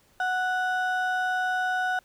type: ring-modulated tone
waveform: triangle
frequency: 1108.7 Hz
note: C#6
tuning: in tune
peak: -19 dBFS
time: 0.2-1.99 s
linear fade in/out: 2 ms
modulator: 370 Hz
effects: pink hiss -62 dBFS RMS until 2.04 s